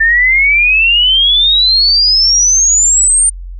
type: exponential sweep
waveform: sine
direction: up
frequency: 1780 to 9000 Hz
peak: -6 dBFS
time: 0-3.3 s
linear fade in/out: 10 ms
effects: added 44 Hz sine -23 dBFS peak until 3.59 s